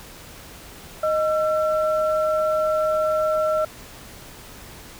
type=tone pair together; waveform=sine; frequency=622.3 / 1346.3 Hz; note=D#5 / E6; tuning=0 / +36 cents; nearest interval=octave + minor second; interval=1336 cents; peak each=-19 / -25 dBFS; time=1.03-3.65 s; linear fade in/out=5 ms; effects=pink hiss -42 dBFS RMS until 4.99 s